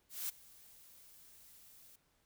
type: noise with ADSR envelope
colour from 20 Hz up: blue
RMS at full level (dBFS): -38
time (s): 0.09-1.96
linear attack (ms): 200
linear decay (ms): 12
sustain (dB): -22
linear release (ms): 6
effects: pink hiss -75 dBFS RMS until 2.25 s